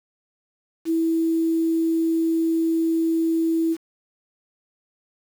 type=tone with quantisation; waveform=sine; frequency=327.5 Hz; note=E4; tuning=11 cents flat; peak=-18 dBFS; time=0.85-3.77 s; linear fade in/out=50 ms; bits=7; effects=none